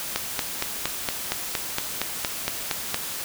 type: click train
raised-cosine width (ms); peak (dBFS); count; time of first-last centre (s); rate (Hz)
0.2; -6; 13; 0.16-2.944; 4.31
effects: white hiss -32 dBFS RMS until 3.24 s